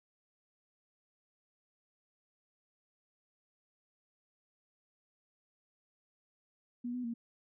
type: tone with pitch steps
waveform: sine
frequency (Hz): 242.4 / 248.7 / 233.3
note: B3 / B3 / A#3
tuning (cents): -32 / +12 / +2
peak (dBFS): -35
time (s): 6.84-7.14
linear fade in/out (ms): 10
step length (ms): 100
effects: none